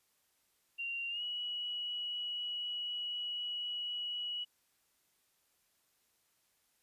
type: tone with pitch glide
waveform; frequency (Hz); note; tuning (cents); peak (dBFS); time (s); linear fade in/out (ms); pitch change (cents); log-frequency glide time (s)
sine; 2767 to 2926; F7 to F#7; -17 to -20; -36; 0.78-4.45; 20; +97; 1.09-1.23
effects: white hiss -75 dBFS RMS until 6.82 s + resampled to 32000 Hz